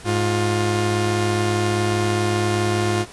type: tone pair together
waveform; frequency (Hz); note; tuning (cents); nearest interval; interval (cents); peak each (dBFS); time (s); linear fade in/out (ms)
sawtooth; 104.94 / 353.6; G#2 / F4; +18 / +22; octave + major sixth; 2104; -17; 0.04-3.06; 50
effects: pink hiss -41 dBFS RMS until 3.12 s + resampled to 24000 Hz